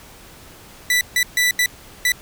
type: tone bursts at uneven times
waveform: sawtooth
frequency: 1975.5 Hz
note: B6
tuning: in tune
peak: -11 dBFS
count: 5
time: 0.9-1.01 / 1.16-1.23 / 1.37-1.51 / 1.59-1.66 / 2.05-2.12 s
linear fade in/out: 2 ms
effects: pink hiss -43 dBFS RMS until 2.21 s